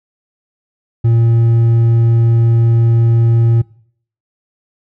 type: tone with hard clipping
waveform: triangle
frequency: 115.7 Hz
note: A#2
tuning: 13 cents flat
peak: -9 dBFS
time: 1.04-3.62 s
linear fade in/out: 10 ms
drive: 7 dB
effects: noise-tail reverb RT60 0.6 s tail -22 dB re dry